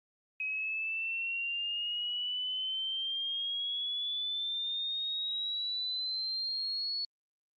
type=exponential sweep; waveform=sine; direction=up; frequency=2535 to 4411 Hz; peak=-32 dBFS; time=0.4-7.05 s; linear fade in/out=2 ms; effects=Opus 32 kbps